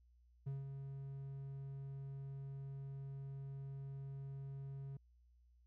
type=tone with ADSR envelope; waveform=triangle; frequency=137.1 Hz; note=C#3; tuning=19 cents flat; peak=-37 dBFS; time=0.46-4.97 s; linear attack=12 ms; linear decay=170 ms; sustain=-6 dB; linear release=4 ms; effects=added 60 Hz sine -66 dBFS peak until 5.66 s